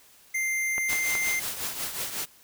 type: tone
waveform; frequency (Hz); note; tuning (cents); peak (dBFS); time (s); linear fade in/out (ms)
square; 2093; C7; 0; -26; 0.34-1.4; 10
type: clicks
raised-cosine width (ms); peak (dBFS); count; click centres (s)
0.5; -19; 3; 0.781 / 0.931 / 1.153
type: noise with tremolo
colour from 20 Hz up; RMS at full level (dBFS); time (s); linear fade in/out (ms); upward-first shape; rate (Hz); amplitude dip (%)
white; -30; 0.88-2.26; 20; triangle; 5.5; 65
effects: white hiss -56 dBFS RMS until 2.43 s

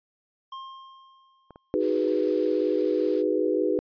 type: tone with exponential decay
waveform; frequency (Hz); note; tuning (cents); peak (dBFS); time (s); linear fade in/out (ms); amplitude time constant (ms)
square; 1064; C6; +29; -35; 0.52-1.81; 5; 280
type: clicks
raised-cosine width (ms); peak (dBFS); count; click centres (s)
1; -31; 2; 1.507 / 1.559
type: chord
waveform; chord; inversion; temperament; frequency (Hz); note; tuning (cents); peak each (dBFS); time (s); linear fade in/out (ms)
sine; G# minor seventh; second; equal with one note detuned; 312 / 370 / 415.3 / 493.9; D#4 / F#4 / G#4 / B4; +5 / 0 / 0 / 0; -27; 1.74-3.79; 0
type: high-pass noise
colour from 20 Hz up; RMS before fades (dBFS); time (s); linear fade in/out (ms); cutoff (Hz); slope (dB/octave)
white; -46; 1.79-3.24; 50; 250; 24
effects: resampled to 11025 Hz

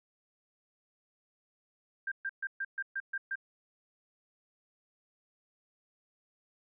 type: tone bursts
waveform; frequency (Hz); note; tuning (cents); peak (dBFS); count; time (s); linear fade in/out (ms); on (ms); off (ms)
sine; 1586; G6; +20; -32; 8; 2.07-3.356; 5; 47; 130
effects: none

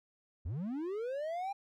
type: linear sweep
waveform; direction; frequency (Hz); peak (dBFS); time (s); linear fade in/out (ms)
triangle; up; 67.4 to 810; -33; 0.45-1.53; 10
effects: none

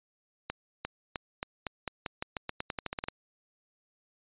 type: accelerating click train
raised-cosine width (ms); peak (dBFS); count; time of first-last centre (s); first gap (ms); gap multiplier
0.3; -17; 18; 0.5-3.085; 350; 0.88
effects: resampled to 8000 Hz

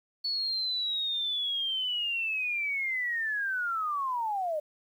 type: linear sweep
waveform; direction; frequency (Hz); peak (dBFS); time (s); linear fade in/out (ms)
sine; down; 4435 to 587.3; -28; 0.24-4.6; 10
effects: 10-bit

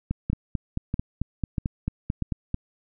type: two click trains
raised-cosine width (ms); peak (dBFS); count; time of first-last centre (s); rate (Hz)
5; -13 / -13; 4 / 12; 0.3-2.223 / 0.11-2.544; 1.56 / 4.52
effects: none

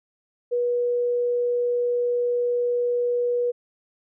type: tone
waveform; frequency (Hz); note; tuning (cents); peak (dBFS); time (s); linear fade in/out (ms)
sine; 484.9; B4; -32; -20; 0.51-3.52; 20
effects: none

